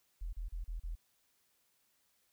sine tone bursts, 41.2 Hz, E1, in tune, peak -37 dBFS, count 5, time 0.21-0.954 s, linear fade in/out 10 ms, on 120 ms, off 36 ms, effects white hiss -75 dBFS RMS until 2.32 s

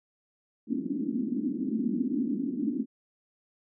pink band-pass noise, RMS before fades -30 dBFS, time 0.67-2.86 s, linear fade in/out 50 ms, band 220 to 300 Hz, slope 48 dB/octave, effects none

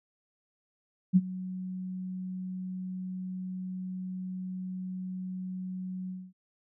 sine tone with ADSR envelope, 185 Hz, F#3, in tune, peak -15 dBFS, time 1.13-6.33 s, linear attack 32 ms, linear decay 41 ms, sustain -19 dB, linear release 240 ms, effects none

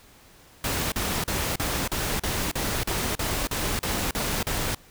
pink noise bursts, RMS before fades -27 dBFS, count 13, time 0.64-4.748 s, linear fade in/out 2 ms, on 280 ms, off 39 ms, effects pink hiss -53 dBFS RMS until 4.9 s

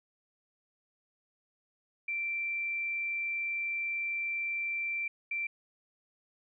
sine tone bursts at uneven times, 2349 Hz, D7, in tune, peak -31 dBFS, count 2, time 2.08-5.08 / 5.31-5.47 s, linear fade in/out 5 ms, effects none

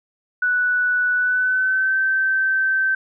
sine tone with pitch glide, 1480 to 1549.1 Hz, F#6 to G6, 0 to -21 cents, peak -16 dBFS, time 0.42-2.95 s, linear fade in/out 5 ms, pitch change +79 cents, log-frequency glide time 1.15-1.97 s, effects none

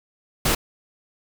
pink noise, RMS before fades -20 dBFS, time 0.45-0.55 s, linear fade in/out 5 ms, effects none

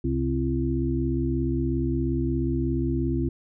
harmonic tone with a mistuned harmonic, 65.41 Hz, C2, in tune, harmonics 1 / 2 / 4 / 5, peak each -28 / -28 / -28 / -28 dBFS, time 0.04-3.29 s, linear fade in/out 5 ms, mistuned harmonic 5, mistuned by +60 cents, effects none

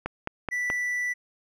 click train, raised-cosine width 0.5 ms, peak -14 dBFS, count 4, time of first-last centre 0.06-0.701 s, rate 4.68 Hz
triangle tone, 1970 Hz, B6, 5 cents flat, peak -24 dBFS, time 0.51-1.14 s, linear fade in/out 20 ms
effects none

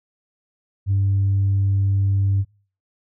sine tone, 98.3 Hz, G2, 5 cents sharp, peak -14 dBFS, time 0.86-2.45 s, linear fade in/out 50 ms, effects noise-tail reverb RT60 0.4 s tail -25 dB re dry + tanh soft clip ceiling -13 dBFS

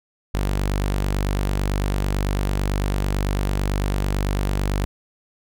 sawtooth tone, 49 Hz, G1, in tune, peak -16 dBFS, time 0.34-4.85 s, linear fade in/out 0 ms, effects none

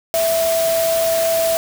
sine tone in noise, 659.3 Hz, E5, in tune, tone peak -15 dBFS, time 0.14-1.57 s, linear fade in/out 0 ms, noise white, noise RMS -24 dBFS, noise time 0.14-1.57 s, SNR +6 dB, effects none

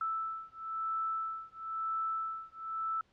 sine beating tone pair, 1318.5 / 1319.5 Hz, E6 / E6, 0 / +1 cents, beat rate 1 Hz, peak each -37 / -37 dBFS, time 0.01-3.01 s, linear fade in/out 2 ms, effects pink hiss -70 dBFS RMS until 3.12 s + low-pass 4000 Hz 12 dB/octave

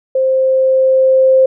sine tone with level ramp, 525 Hz, C5, 6 cents sharp, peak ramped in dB -10 to -5 dBFS, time 0.15-1.46 s, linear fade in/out 5 ms, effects none

